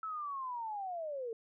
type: linear sweep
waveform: sine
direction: down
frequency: 1318.5 to 440 Hz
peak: -37 dBFS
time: 0.03-1.33 s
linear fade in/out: 2 ms
effects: none